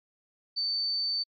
sine tone, 4551 Hz, C#8, 45 cents sharp, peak -27 dBFS, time 0.56-1.24 s, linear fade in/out 20 ms, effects AAC 48 kbps

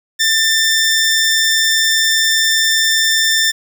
15% pulse tone, 1785 Hz, A6, 24 cents sharp, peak -5 dBFS, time 0.19-3.52 s, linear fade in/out 20 ms, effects none

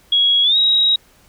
sine tone with pitch glide, 3322 to 3816 Hz, G#7 to A#7, 0 to +40 cents, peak -11 dBFS, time 0.12-0.96 s, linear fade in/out 5 ms, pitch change +240 cents, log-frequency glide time 0.43-0.57 s, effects pink hiss -52 dBFS RMS until 1.28 s

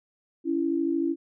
sine tone pair together, 281.1 / 334.3 Hz, C#4 / E4, +24 / +24 cents, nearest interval minor third, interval 300 cents, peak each -27 / -25 dBFS, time 0.44-1.16 s, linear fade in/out 50 ms, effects none

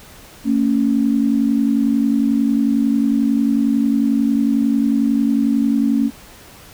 sine tone pair together, 226.2 / 277.3 Hz, A3 / C#4, +48 / +1 cents, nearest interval major third, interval 353 cents, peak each -16 dBFS, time 0.44-6.11 s, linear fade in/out 50 ms, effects pink hiss -42 dBFS RMS until 6.73 s

